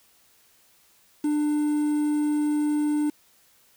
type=tone with quantisation; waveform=triangle; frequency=297.9 Hz; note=D4; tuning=25 cents sharp; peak=-19 dBFS; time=1.24-3.1 s; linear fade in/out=5 ms; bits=7; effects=white hiss -60 dBFS RMS until 3.76 s